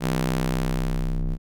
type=ring-modulated tone; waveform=sawtooth; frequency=64 Hz; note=C2; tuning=38 cents flat; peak=-15 dBFS; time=0-1.38 s; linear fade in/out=50 ms; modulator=96.2 Hz; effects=none